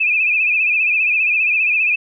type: tone with vibrato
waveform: sine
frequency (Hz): 2518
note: D#7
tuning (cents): +20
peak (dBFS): -13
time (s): 0-1.96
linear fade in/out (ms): 10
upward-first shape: sine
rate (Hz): 15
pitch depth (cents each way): 84
effects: none